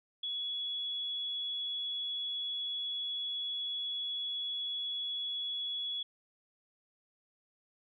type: tone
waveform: sine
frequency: 3377 Hz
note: G#7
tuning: 28 cents sharp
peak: -34 dBFS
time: 0.23-6.03 s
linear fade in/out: 5 ms
effects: none